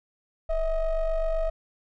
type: ring-modulated tone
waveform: triangle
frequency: 311.1 Hz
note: D#4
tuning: in tune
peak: -18 dBFS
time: 0.49-1.5 s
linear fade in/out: 10 ms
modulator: 335 Hz
effects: none